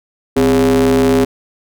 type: ring-modulated tone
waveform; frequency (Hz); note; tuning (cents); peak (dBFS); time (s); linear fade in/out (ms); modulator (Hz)
square; 75; D2; +37; -7; 0.36-1.25; 10; 333
effects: none